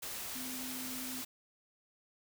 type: tone in noise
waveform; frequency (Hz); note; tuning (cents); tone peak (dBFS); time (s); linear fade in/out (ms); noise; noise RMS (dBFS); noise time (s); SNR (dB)
sine; 255.6; C4; -40; -44; 0.35-1.22; 10; white; -42; 0.02-1.25; -5
effects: none